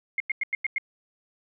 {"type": "tone bursts", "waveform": "sine", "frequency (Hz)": 2137, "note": "C7", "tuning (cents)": 36, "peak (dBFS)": -23, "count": 6, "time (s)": [0.18, 0.782], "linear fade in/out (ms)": 2, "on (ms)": 22, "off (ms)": 94, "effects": []}